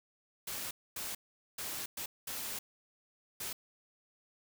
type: noise bursts at uneven times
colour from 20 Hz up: white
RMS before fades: -40 dBFS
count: 6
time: 0.47-0.71 / 0.96-1.15 / 1.58-1.86 / 1.97-2.06 / 2.27-2.59 / 3.4-3.53 s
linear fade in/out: 5 ms
effects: none